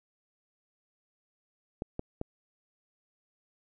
clicks, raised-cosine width 2 ms, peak -20 dBFS, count 3, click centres 1.821 / 1.994 / 2.214 s, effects none

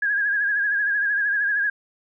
sine tone with vibrato, 1646 Hz, G#6, 16 cents flat, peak -19 dBFS, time 0.02-1.7 s, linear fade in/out 5 ms, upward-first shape sine, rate 13 Hz, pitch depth 59 cents each way, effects none

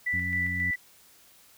sine tone with tremolo, 1975.5 Hz, B6, in tune, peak -25 dBFS, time 0.06-0.76 s, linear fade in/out 10 ms, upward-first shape square, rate 3.7 Hz, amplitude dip 35%
harmonic tone, 89.9 Hz, F#2, 49 cents flat, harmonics 1 / 2 / 3, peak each -34 / -37 / -42 dBFS, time 0.13-0.71 s, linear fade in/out 5 ms
effects white hiss -57 dBFS RMS until 1.57 s

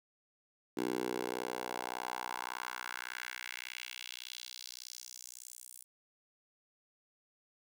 10% pulse tone with high-pass filter sweep, 61.74 Hz, B1, in tune, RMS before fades -42 dBFS, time 0.77-5.84 s, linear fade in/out 5 ms, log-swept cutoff 320 to 9600 Hz, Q 2.1, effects none

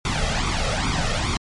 pink noise with flanger, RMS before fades -22 dBFS, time 0.05-1.37 s, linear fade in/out 2 ms, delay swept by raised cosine 0.85 to 1.59 ms, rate 2.4 Hz, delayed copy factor +0.75, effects low-pass 6000 Hz 12 dB/octave + MP3 48 kbps

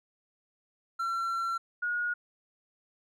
triangle / sine tone pair in turn, 1357 / 1443 Hz, E6 / F#6, +50 / -44 cents, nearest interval minor second, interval 106 cents, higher second, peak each -27 / -28 dBFS, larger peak first, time 0.99-1.58 / 1.82-2.14 s, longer first, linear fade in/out 10 ms, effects none

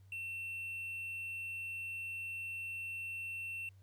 triangle tone, 2700 Hz, E7, 41 cents sharp, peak -38 dBFS, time 0.12-3.69 s, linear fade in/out 2 ms, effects added 96 Hz sine -57 dBFS peak until 3.82 s + pink hiss -75 dBFS RMS until 3.82 s

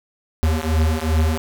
square beating tone pair, 77.78 / 80.38 Hz, D#2 / E2, 0 / -43 cents, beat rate 2.6 Hz, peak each -20 dBFS, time 0.43-1.38 s, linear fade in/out 0 ms, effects none

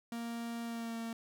45% pulse tone with pitch glide, 233.1 to 228.8 Hz, A#3 to A#3, 0 to -32 cents, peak -38 dBFS, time 0.12-1.13 s, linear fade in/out 2 ms, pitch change -32 cents, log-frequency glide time 0.63-0.97 s, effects none

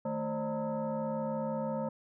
sine tone with frequency modulation, 155.56 Hz, D#3, in tune, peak -31 dBFS, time 0.05-1.89 s, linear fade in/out 5 ms, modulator 377 Hz, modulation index 1.9, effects none

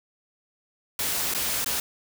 white noise with dropouts, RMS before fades -27 dBFS, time 0.99-1.8 s, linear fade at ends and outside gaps 2 ms, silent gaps 1.339-1.347 / 1.645-1.66 s, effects none

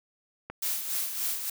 click, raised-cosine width 0.5 ms, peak -22 dBFS, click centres 0.5 s
blue noise with tremolo, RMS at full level -29 dBFS, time 0.62-1.5 s, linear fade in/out 5 ms, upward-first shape sine, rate 3.5 Hz, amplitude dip 55%
effects none

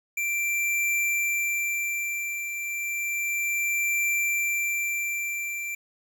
square tone with tremolo, 2353 Hz, D7, 3 cents sharp, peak -23 dBFS, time 0.17-5.75 s, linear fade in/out 5 ms, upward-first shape triangle, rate 0.32 Hz, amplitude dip 60%, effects 9-bit

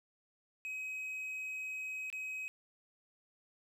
triangle tone with dropouts, 2536 Hz, D#7, 32 cents sharp, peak -37 dBFS, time 0.65-2.48 s, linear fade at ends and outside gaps 0 ms, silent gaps 2.101-2.127 s, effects 13-bit

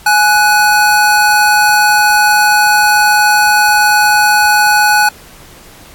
square tone pair together, 838.8 / 1480 Hz, G#5 / F#6, +17 / 0 cents, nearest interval minor seventh, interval 983 cents, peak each -10 dBFS, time 0.06-5.09 s, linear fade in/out 5 ms, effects pink hiss -38 dBFS RMS until 5.94 s + AAC 64 kbps

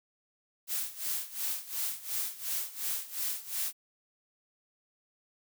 blue noise with tremolo, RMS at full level -32 dBFS, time 0.67-3.73 s, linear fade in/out 50 ms, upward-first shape sine, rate 2.8 Hz, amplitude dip 85%, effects none

